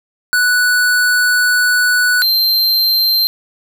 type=tone pair in turn; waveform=square; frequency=1480 / 4143 Hz; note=F#6 / C8; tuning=0 / -18 cents; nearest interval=octave + tritone; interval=1782 cents; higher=second; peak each=-11 dBFS; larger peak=neither; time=0.33-2.22 / 2.22-3.27 s; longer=first; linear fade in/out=0 ms; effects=none